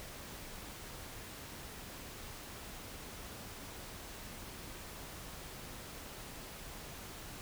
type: silence
effects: pink hiss -48 dBFS RMS until 7.41 s